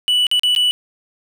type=tone with dropouts; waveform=triangle; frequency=2960 Hz; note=F#7; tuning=in tune; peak=-11 dBFS; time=0.08-0.71 s; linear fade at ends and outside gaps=0 ms; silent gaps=0.268-0.314 / 0.395-0.434 / 0.55-0.562 s; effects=none